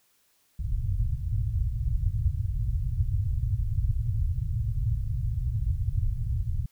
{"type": "low-pass noise", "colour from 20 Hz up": "white", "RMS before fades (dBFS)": -27, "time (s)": [0.59, 6.66], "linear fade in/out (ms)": 5, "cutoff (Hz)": 120, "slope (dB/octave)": 48, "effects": ["white hiss -67 dBFS RMS until 6.71 s"]}